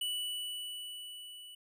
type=tone with level ramp; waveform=square; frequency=2960 Hz; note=F#7; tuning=in tune; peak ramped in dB=-33 to -49 dBFS; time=0.01-1.55 s; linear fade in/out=5 ms; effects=none